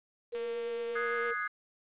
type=tone with vibrato; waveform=sine; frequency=470.9 Hz; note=A#4; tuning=18 cents sharp; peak=-33 dBFS; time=0.32-1.34 s; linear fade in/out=20 ms; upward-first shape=triangle; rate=8.8 Hz; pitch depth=22 cents each way
type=click train; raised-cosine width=0.3 ms; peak=-32 dBFS; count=220; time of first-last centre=0.35-1.306 s; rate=229 Hz
type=chord; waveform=sine; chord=Ab dominant seventh; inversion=second; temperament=equal; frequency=1244.5 / 1480 / 1661.2 / 2093 Hz; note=Eb6 / Gb6 / Ab6 / C7; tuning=0 / 0 / 0 / 0 cents; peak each=-36 / -39 / -36 / -40 dBFS; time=0.95-1.48 s; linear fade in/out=10 ms
effects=resampled to 8000 Hz + 10-bit